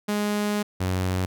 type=tone pair in turn; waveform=sawtooth; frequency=207.7 / 92.52 Hz; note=G#3 / F#2; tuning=0 / 0 cents; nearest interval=octave + major second; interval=1400 cents; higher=first; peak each=-19 dBFS; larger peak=neither; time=0.08-0.63 / 0.8-1.26 s; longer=first; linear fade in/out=10 ms; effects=none